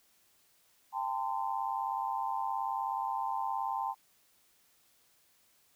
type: tone cluster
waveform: sine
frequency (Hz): 796 / 895 / 1032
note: G5 / A5 / C6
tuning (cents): +26 / +29 / -24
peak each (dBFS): -36 / -35 / -37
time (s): 0.92-3.95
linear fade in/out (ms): 50
effects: white hiss -68 dBFS RMS until 5.75 s